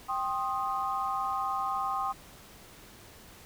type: chord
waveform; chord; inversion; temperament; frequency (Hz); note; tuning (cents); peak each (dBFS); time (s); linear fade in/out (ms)
sine; C minor; second; equal with one note detuned; 784 / 1059.9 / 1244.5; G5 / C6 / Eb6; 0 / +22 / 0; -33; 0.08-2.13; 20
effects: pink hiss -52 dBFS RMS until 3.45 s